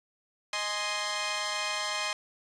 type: chord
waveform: 10% pulse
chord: Ab major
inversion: second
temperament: equal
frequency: 622.3 / 830.6 / 1046.5 Hz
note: Eb5 / Ab5 / C6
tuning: 0 / 0 / 0 cents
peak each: -27 / -28 / -24 dBFS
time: 0.53-2.13 s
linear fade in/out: 2 ms
effects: resampled to 22050 Hz + 8-bit